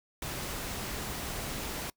pink noise, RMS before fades -37 dBFS, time 0.22-1.9 s, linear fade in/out 2 ms, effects noise-tail reverb RT60 0.1 s tail -24 dB re dry

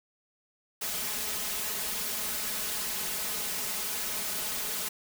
white noise with comb filter, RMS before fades -33 dBFS, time 0.81-4.89 s, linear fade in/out 10 ms, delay 4.7 ms, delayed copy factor +0.75, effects none

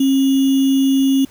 sine tone with sample-and-hold, 270 Hz, C#4, 45 cents flat, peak -11 dBFS, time 0-1.25 s, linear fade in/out 5 ms, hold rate 3150 Hz, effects pink hiss -47 dBFS RMS until 1.3 s

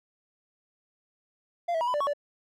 triangle tone with pitch steps, 691 / 650 / 960 / 1000 / 588 / 1113 / 581 Hz, F5 / E5 / B5 / B5 / D5 / C#6 / D5, -19 / -24 / -49 / +21 / +2 / +7 / -19 cents, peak -23 dBFS, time 1.68-2.135 s, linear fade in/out 10 ms, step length 65 ms, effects none

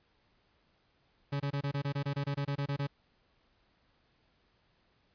40% pulse tone bursts, 141.2 Hz, C#3, 32 cents sharp, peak -30 dBFS, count 15, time 1.32-2.871 s, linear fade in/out 10 ms, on 81 ms, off 24 ms, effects pink hiss -71 dBFS RMS until 5.14 s + resampled to 11025 Hz

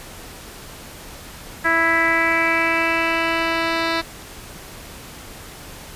10% pulse tone with low-pass filter sweep, 329.9 Hz, E4, 1 cent sharp, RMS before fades -19 dBFS, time 1.64-4.02 s, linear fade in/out 20 ms, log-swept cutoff 1800 to 3700 Hz, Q 4.9, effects pink hiss -38 dBFS RMS until 5.95 s + resampled to 32000 Hz

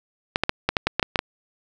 clicks, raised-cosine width 0.3 ms, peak -3 dBFS, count 10, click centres 0.359 / 0.436 / 0.494 / 0.69 / 0.768 / 0.87 / 0.996 / 1.028 / 1.158 / 1.191 s, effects none

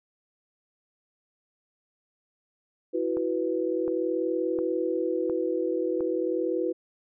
sine chord, E suspended second, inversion none, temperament equal, 329.6 / 370 / 493.9 Hz, E4 / F#4 / B4, 0 / 0 / 0 cents, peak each -29 / -29 / -29 dBFS, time 2.93-6.73 s, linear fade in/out 20 ms
click train, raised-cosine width 1 ms, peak -26 dBFS, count 5, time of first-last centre 3.17-6.007 s, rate 1.41 Hz
effects none

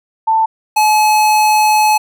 sine / square tone pair in turn, 888 / 855 Hz, A5 / A5, +16 / -50 cents, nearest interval minor second, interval 66 cents, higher first, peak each -9 dBFS, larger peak neither, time 0.27-0.46 / 0.76-1.98 s, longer second, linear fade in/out 10 ms, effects none

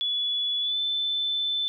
sine tone with pitch glide, 3417 to 3523 Hz, G#7 to A7, +49 to +1 cents, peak -24 dBFS, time 0.01-1.68 s, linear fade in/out 0 ms, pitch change +52 cents, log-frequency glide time 0.61-0.78 s, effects none

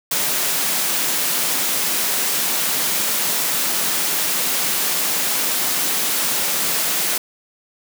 white high-pass noise, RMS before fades -20 dBFS, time 0.11-7.18 s, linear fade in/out 5 ms, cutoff 140 Hz, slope 96 dB/octave, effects none

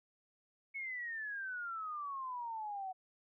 sine exponential sweep, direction down, 2217 to 740 Hz, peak -39 dBFS, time 0.74-2.93 s, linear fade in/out 20 ms, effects none

